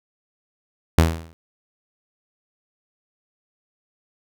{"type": "tone with exponential decay", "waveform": "sawtooth", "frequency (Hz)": 81.7, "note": "E2", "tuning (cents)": -15, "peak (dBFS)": -5, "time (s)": [0.98, 1.33], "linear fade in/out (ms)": 0, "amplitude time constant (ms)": 75, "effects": []}